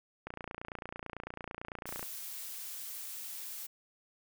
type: click train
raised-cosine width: 0.5 ms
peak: -25 dBFS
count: 52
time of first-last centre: 0.27-2.029 s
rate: 29 Hz
type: noise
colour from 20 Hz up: blue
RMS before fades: -43 dBFS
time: 1.86-3.67 s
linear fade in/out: 10 ms
effects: none